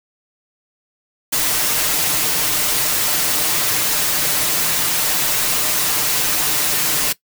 white noise with comb filter, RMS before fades -18 dBFS, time 1.32-7.13 s, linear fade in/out 10 ms, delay 6.6 ms, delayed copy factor +0.7, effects noise-tail reverb RT60 0.1 s tail -18 dB re dry

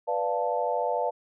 sine chord, B half-diminished seventh, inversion none, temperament equal, 493.9 / 587.3 / 698.5 / 880 Hz, B4 / D5 / F5 / A5, 0 / 0 / 0 / 0 cents, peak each -30 dBFS, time 0.07-1.11 s, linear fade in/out 20 ms, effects none

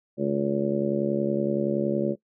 harmonic tone, 70.7 Hz, C#2, 35 cents sharp, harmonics 2 / 3 / 4 / 5 / 6 / 7 / 8, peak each -33 / -27 / -35 / -27 / -33 / -35 / -29 dBFS, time 0.17-2.16 s, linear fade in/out 50 ms, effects noise-tail reverb RT60 0.1 s tail -19 dB re dry

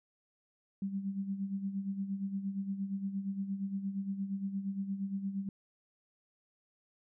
sine tone with tremolo, 196 Hz, G3, in tune, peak -31 dBFS, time 0.82-5.49 s, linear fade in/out 2 ms, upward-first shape sine, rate 8.6 Hz, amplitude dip 65%, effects none

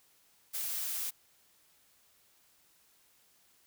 blue noise, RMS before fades -36 dBFS, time 0.53-1.11 s, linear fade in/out 20 ms, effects white hiss -67 dBFS RMS until 3.66 s

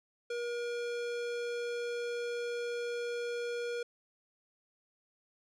square tone, 477.2 Hz, A#4, 41 cents sharp, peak -35 dBFS, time 0.3-3.83 s, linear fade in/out 5 ms, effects low-pass 6000 Hz 12 dB/octave

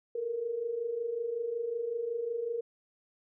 sine tone pair together, 446.2 / 471.6 Hz, A4 / A#4, +24 / +20 cents, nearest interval minor second, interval 96 cents, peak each -38 / -32 dBFS, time 0.15-2.61 s, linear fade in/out 5 ms, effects none

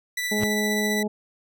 sawtooth tone with tremolo, 1975.5 Hz, B6, in tune, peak -21 dBFS, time 0.17-1.03 s, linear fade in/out 5 ms, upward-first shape sine, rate 15 Hz, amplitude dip 25%
harmonic tone, 210.7 Hz, G#3, 25 cents sharp, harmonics 1 / 2 / 3 / 4, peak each -25 / -28 / -34 / -36 dBFS, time 0.31-1.08 s, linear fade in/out 10 ms
sawtooth tone with exponential growth, 112.4 Hz, A2, 37 cents sharp, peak -19 dBFS, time 0.35-0.44 s, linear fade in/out 0 ms, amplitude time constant 19 ms
effects none

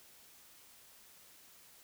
silence, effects white hiss -60 dBFS RMS until 1.83 s

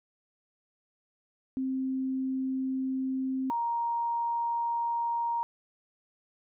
sine tone pair in turn, 262.8 / 936.5 Hz, C4 / A#5, +8 / +8 cents, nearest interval octave + minor seventh, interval 2200 cents, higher second, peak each -28 / -27 dBFS, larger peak second, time 1.57-3.5 / 3.5-5.43 s, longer neither, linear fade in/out 0 ms, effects none

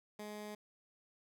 15% pulse tone, 210 Hz, G#3, 19 cents sharp, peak -38 dBFS, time 0.19-0.55 s, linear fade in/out 5 ms, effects none

